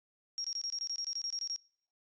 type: tone bursts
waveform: sine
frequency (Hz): 5588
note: F8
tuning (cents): 0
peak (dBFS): -34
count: 14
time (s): 0.38-1.561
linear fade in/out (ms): 0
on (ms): 63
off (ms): 23
effects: noise-tail reverb RT60 0.6 s tail -24 dB re dry + resampled to 16000 Hz